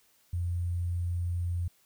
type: tone with sample-and-hold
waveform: sine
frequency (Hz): 87.3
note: F2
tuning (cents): 0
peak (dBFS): -28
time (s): 0.33-1.68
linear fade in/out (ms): 5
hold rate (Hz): 8820
effects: white hiss -66 dBFS RMS until 1.85 s